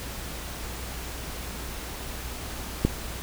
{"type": "click", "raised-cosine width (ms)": 3, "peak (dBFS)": -6, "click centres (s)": 2.85, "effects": ["added 60 Hz sine -38 dBFS peak until 3.22 s", "pink hiss -37 dBFS RMS until 3.22 s"]}